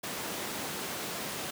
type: high-pass noise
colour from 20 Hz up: pink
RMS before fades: -37 dBFS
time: 0.03-1.51 s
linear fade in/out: 10 ms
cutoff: 200 Hz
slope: 12 dB/octave
effects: none

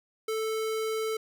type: tone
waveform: square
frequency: 440 Hz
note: A4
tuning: in tune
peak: -29 dBFS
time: 0.28-1.17 s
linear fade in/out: 5 ms
effects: none

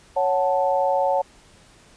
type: chord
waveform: sine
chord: F# minor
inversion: second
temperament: equal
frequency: 554.4 / 740 / 880 Hz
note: C#5 / F#5 / A5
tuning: 0 / 0 / 0 cents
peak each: -21 / -23 / -23 dBFS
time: 0.16-1.22 s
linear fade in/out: 10 ms
effects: pink hiss -52 dBFS RMS until 1.96 s + resampled to 22050 Hz

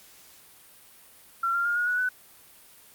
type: tone with pitch steps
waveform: sine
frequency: 1362 / 1388.2 / 1414.9 / 1442.2 / 1469.9 / 1498.2 Hz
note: F6 / F6 / F6 / F#6 / F#6 / F#6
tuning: -44 / -11 / +22 / -45 / -12 / +21 cents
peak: -23 dBFS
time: 1.43-2.09 s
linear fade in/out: 5 ms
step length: 110 ms
effects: white hiss -53 dBFS RMS until 2.94 s + Opus 48 kbps

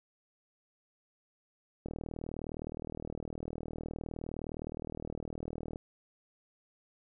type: click train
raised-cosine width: 2 ms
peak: -26 dBFS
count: 155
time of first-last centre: 1.86-5.759 s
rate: 39.5 Hz
effects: none

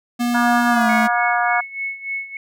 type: tone with pitch glide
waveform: square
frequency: 240.6 to 220.6 Hz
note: B3 to A3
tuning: -45 to +5 cents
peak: -18 dBFS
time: 0.19-1.08 s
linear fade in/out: 20 ms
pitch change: -150 cents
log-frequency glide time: 0.7-0.88 s
type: harmonic tone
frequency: 239.2 Hz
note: A#3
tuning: 45 cents sharp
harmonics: 3 / 4 / 5 / 6 / 7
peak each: -19 / -24 / -24 / -23 / -23 dBFS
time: 0.34-1.61 s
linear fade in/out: 10 ms
type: tone with tremolo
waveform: sine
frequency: 2200 Hz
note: C#7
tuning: 14 cents flat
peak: -21 dBFS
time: 0.89-2.37 s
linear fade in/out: 2 ms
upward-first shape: sine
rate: 3.4 Hz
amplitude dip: 80%
effects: none

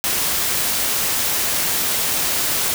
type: noise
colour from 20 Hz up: white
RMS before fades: -20 dBFS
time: 0.04-2.74 s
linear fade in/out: 0 ms
effects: none

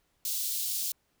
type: high-pass noise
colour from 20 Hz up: white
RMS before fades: -32 dBFS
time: 0.25-0.92 s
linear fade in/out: 2 ms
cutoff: 3600 Hz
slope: 24 dB/octave
effects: pink hiss -73 dBFS RMS until 1.2 s

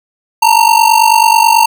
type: ring-modulated tone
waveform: square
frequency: 912 Hz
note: A#5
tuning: 38 cents flat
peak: -3 dBFS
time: 0.42-1.66 s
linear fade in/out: 5 ms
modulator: 24.6 Hz
effects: none

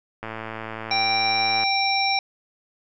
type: click train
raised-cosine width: 0.5 ms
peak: -17 dBFS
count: 157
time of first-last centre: 0.23-1.635 s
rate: 111 Hz
type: harmonic tone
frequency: 784 Hz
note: G5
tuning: in tune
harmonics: 1 / 3 / 5 / 7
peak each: -23 / -24 / -29 / -25 dBFS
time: 0.91-2.19 s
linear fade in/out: 2 ms
effects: none

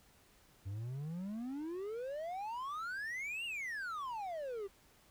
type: exponential two-way sweep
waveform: triangle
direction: up then down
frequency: 93 to 2866 to 380.7 Hz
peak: -37 dBFS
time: 0.65-4.68 s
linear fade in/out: 20 ms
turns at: 3.45 s
effects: pink hiss -66 dBFS RMS until 5.1 s

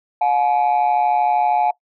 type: tone pair together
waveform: sine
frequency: 719 / 851.8 Hz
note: F#5 / G#5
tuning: -50 / +44 cents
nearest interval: minor third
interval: 294 cents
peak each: -15 dBFS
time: 0.21-1.71 s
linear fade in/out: 5 ms
effects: noise-tail reverb RT60 0.1 s tail -21 dB re dry + tanh soft clip ceiling -11 dBFS

